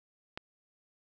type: click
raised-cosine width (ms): 0.3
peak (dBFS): -22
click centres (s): 0.375
effects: none